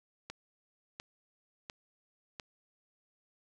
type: click train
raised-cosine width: 0.2 ms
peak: -24 dBFS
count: 4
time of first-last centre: 0.3-2.398 s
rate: 1.43 Hz
effects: none